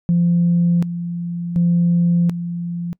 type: tone with tremolo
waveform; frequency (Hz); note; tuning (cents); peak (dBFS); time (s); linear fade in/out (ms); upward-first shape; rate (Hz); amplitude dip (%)
sine; 172.4; F3; -22; -11; 0.09-2.93; 0; square; 0.68; 70
effects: noise-tail reverb RT60 0.1 s tail -24 dB re dry + tanh soft clip ceiling -8 dBFS